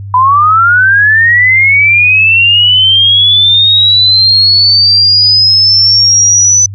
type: linear sweep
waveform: sine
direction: up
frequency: 987.8 to 6030 Hz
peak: -3 dBFS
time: 0.14-6.66 s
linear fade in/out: 2 ms
effects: added 99 Hz sine -20 dBFS peak until 6.74 s